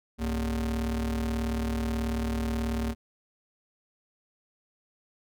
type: ring-modulated tone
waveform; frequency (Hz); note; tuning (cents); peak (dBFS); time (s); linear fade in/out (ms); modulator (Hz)
square; 83.1; E2; +15; -25; 0.18-2.95; 50; 147
effects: none